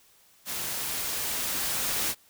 white noise with level ramp, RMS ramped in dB -33 to -28 dBFS, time 0.45-2.15 s, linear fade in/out 50 ms, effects white hiss -60 dBFS RMS until 2.29 s

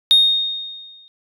sine tone with exponential decay, 3700 Hz, A#7, 14 cents flat, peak -5 dBFS, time 0.11-1.08 s, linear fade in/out 0 ms, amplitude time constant 210 ms, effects tanh soft clip ceiling -6 dBFS

